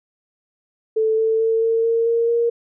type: tone with pitch steps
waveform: sine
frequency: 440 / 444.6 / 449.2 / 453.9 / 458.7 / 463.5 / 468.3 Hz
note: A4 / A4 / A4 / A#4 / A#4 / A#4 / A#4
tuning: 0 / +18 / +36 / -46 / -28 / -10 / +8 cents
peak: -15 dBFS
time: 0.96-2.5 s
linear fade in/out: 10 ms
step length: 220 ms
effects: none